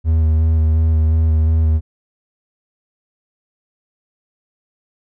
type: tone with vibrato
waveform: triangle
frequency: 79.5 Hz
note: D#2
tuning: 38 cents sharp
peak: -9 dBFS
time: 0.04-1.81 s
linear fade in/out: 50 ms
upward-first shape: square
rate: 2.8 Hz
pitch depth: 17 cents each way
effects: none